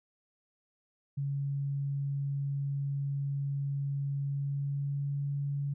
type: tone with pitch glide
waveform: sine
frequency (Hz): 140 to 141.46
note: C#3 to C#3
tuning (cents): +18 to +35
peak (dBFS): -30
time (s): 1.17-5.74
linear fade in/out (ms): 10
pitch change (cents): +17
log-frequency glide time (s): 4.24-5.22
effects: none